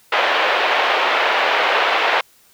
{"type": "band-pass noise", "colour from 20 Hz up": "pink", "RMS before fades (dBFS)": -17, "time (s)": [0.12, 2.21], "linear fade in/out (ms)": 5, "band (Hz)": [520, 3200], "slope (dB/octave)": 24, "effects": ["white hiss -53 dBFS RMS until 2.53 s"]}